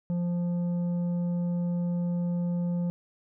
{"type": "tone with tanh clipping", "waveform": "sine", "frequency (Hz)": 174.6, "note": "F3", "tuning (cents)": 0, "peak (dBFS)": -27, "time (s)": [0.1, 2.9], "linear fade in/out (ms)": 0, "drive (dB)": 7, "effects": []}